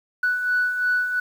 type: beating tone pair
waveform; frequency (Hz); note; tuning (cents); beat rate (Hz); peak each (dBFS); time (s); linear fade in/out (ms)
sine; 1480 / 1482.9; F#6 / F#6; 0 / +3; 2.9; -27 / -19; 0.23-1.2; 5
effects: tanh soft clip ceiling -14 dBFS + 8-bit